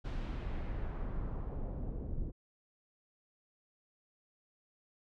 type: noise with low-pass filter sweep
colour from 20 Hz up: brown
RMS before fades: -38 dBFS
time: 0.04-2.32 s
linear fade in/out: 20 ms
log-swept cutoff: 4600 to 360 Hz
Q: 0.95
effects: none